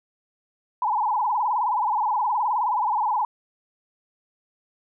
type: tone with vibrato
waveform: sine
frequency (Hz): 915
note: A#5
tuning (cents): -32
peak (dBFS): -20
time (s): 0.82-3.25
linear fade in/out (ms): 2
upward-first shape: sine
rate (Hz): 19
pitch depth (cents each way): 180
effects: none